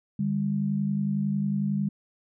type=tone pair together; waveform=sine; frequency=149.59 / 200.6 Hz; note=D3 / G3; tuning=+32 / +40 cents; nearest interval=perfect fourth; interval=508 cents; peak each=-29 / -25 dBFS; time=0.19-1.89 s; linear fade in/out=5 ms; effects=none